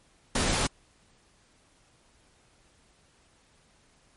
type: noise with comb filter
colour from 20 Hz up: pink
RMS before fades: -26 dBFS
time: 0.35-0.67 s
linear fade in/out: 5 ms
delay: 17 ms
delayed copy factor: -0.55
effects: pink hiss -63 dBFS RMS until 4.16 s + MP3 48 kbps